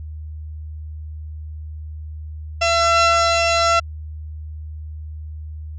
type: tone pair together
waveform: sawtooth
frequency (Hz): 674.6 / 1348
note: E5 / E6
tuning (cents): +40 / +38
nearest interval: octave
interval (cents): 1198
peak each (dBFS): -13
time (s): 2.61-3.8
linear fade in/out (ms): 10
effects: added 77 Hz sine -29 dBFS peak until 5.78 s + resampled to 16000 Hz